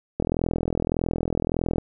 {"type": "click train", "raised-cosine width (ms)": 2, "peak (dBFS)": -10, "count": 67, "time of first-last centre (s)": [0.2, 1.783], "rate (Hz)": 41.7, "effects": []}